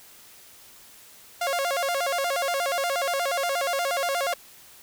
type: tone with vibrato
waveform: sawtooth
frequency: 620 Hz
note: D#5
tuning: 6 cents flat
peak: -20 dBFS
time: 1.41-4.34 s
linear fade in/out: 5 ms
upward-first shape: square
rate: 8.4 Hz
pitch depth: 210 cents each way
effects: white hiss -50 dBFS RMS until 4.82 s